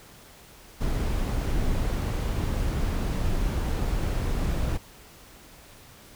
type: noise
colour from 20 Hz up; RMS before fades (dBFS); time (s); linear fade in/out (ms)
brown; -26; 0.8-4.78; 20
effects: pink hiss -50 dBFS RMS until 6.15 s

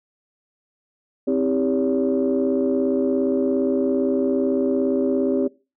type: tone cluster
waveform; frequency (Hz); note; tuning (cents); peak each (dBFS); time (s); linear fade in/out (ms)
sine; 262.4 / 319.9 / 396.9 / 568; C4 / D#4 / G4 / C#5; +5 / +48 / +22 / +42; -20 / -26 / -22 / -25; 1.27-5.48; 10
effects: noise-tail reverb RT60 0.3 s tail -21 dB re dry + tanh soft clip ceiling -10 dBFS

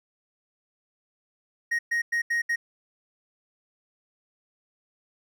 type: tone bursts at uneven times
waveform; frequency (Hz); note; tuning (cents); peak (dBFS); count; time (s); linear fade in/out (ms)
triangle; 1874; A#6; +9; -21; 5; 1.71-1.79 / 1.91-2.02 / 2.12-2.22 / 2.3-2.42 / 2.49-2.56; 10
effects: none

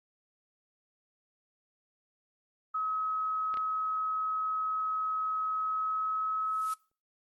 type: tone with pitch glide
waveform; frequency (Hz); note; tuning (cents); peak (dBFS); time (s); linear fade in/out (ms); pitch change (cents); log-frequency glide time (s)
sine; 1278 to 1286.9; D#6 to E6; +46 to -42; -29; 2.74-6.74; 10; +12; 5.52-6.6
type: clicks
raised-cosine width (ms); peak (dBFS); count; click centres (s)
0.3; -28; 2; 3.541 / 3.572
type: noise with exponential growth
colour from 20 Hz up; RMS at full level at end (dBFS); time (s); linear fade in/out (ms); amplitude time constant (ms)
blue; -38; 6.4-6.74; 2; 73
effects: noise-tail reverb RT60 0.4 s tail -23 dB re dry + Opus 32 kbps

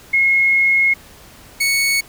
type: tone pair in turn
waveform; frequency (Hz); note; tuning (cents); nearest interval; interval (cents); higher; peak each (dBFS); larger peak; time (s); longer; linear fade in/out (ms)
sine / sawtooth; 2163 / 2216; C#7 / C#7; -43 / -1; unison; 42; second; -11; neither; 0.13-0.94 / 1.6-2.01; first; 10
effects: pink hiss -43 dBFS RMS until 2.08 s

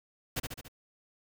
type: noise with echo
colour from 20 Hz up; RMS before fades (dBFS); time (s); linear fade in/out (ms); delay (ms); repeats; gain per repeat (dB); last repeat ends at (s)
pink; -32; 0.36-0.4; 10; 71; 4; -4; 0.684
effects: none

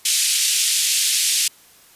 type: band-pass noise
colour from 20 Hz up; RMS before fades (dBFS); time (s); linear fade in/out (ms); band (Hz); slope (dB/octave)
white; -19; 0.05-1.48; 5; 2500 to 10000; 24
effects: white hiss -50 dBFS RMS until 1.95 s + resampled to 32000 Hz

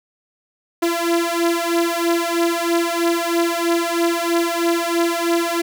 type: beating tone pair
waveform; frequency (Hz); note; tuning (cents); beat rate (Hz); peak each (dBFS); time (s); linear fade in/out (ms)
sawtooth; 337.6 / 340.7; E4 / F4; +41 / -43; 3.1; -16; 0.82-5.62; 10
effects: none

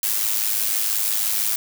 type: noise with amplitude modulation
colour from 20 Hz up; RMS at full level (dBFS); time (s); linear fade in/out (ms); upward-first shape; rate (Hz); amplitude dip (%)
blue; -19; 0.03-1.56; 2; sine; 106; 65
effects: none

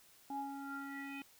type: tone with low-pass filter sweep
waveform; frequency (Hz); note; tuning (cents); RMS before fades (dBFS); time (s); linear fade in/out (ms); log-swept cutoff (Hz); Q
square; 277.2; C#4; 0; -44; 0.3-1.22; 2; 750 to 2700; 7
effects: white hiss -64 dBFS RMS until 1.39 s

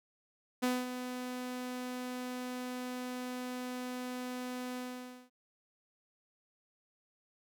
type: tone with ADSR envelope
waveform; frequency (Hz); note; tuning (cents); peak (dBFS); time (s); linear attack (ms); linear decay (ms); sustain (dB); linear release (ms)
sawtooth; 250.5; B3; +25; -24; 0.62-5.3; 17; 220; -10; 530
effects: none

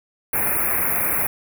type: band-stop noise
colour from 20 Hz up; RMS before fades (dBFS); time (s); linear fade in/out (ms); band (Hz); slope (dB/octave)
white; -21; 0.33-1.27; 5; 2500 to 10000; 96
effects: none

